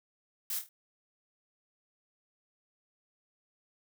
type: noise with echo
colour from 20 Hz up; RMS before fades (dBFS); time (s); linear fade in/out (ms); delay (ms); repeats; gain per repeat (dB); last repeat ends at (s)
blue; -35; 0.5-0.59; 2; 25; 4; -7; 0.69
effects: none